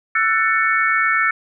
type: chord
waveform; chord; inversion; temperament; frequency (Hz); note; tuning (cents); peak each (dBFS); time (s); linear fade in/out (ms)
sine; F# minor seventh; third; just; 1332 / 1480 / 1776 / 2220; E6 / F#6 / A6 / C#7; +18 / 0 / +16 / +2; -19 / -23 / -19 / -20; 0.15-1.31; 5
effects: none